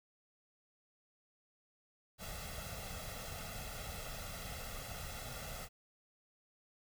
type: noise with comb filter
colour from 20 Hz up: pink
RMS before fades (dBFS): -45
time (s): 2.18-5.69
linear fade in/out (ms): 50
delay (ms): 1.5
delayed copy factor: +0.75
effects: none